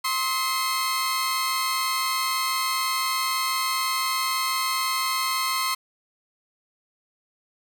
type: tone cluster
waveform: sawtooth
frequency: 1054 / 1279 / 2048 / 4342 Hz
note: C6 / D#6 / C7 / C#8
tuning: +12 / +47 / -38 / -37 cents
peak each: -22 / -27 / -30 / -27 dBFS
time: 0.04-5.75 s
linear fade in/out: 10 ms
effects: none